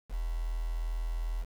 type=tone with quantisation; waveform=sine; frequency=41.2 Hz; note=E1; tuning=in tune; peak=-30 dBFS; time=0.09-1.46 s; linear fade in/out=50 ms; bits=8; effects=none